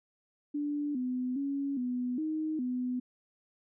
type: tone with pitch steps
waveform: sine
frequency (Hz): 292.2 / 252.2 / 278.8 / 248.2 / 312 / 250.2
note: D4 / B3 / C#4 / B3 / D#4 / B3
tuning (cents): -9 / +36 / +10 / +9 / +5 / +23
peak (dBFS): -30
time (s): 0.54-3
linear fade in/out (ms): 10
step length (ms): 410
effects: none